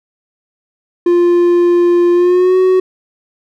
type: tone with pitch glide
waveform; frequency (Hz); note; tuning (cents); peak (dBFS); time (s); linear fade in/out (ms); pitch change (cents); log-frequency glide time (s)
triangle; 349.2 to 372.1; F4 to F#4; 0 to +10; -5; 1.06-2.8; 5; +110; 2.13-2.57
effects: none